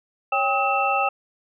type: tone cluster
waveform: sine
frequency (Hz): 555 / 794 / 1275 / 2678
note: C#5 / G5 / D#6 / E7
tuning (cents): +2 / +22 / +42 / +27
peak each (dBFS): -28 / -22 / -24 / -25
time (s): 0.32-1.09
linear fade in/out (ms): 5
effects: none